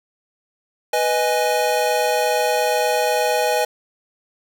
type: chord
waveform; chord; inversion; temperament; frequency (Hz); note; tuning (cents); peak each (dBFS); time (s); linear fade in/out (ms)
square; G# minor; first; equal; 493.9 / 622.3 / 830.6; B4 / D#5 / G#5; 0 / 0 / 0; -22; 0.93-3.65; 5
effects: none